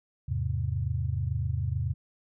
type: chord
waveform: sine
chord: E augmented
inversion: none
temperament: equal with one note detuned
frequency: 81.7 / 103.83 / 130.81 Hz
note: E2 / G#2 / B#2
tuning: -15 / 0 / 0 cents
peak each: -31 dBFS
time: 0.28-1.94 s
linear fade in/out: 10 ms
effects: none